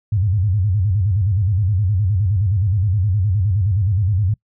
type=tone with vibrato; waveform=sine; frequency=98 Hz; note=G2; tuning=in tune; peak=-14 dBFS; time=0.12-4.34 s; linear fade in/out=5 ms; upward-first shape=square; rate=9.6 Hz; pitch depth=150 cents each way; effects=noise-tail reverb RT60 0.1 s tail -25 dB re dry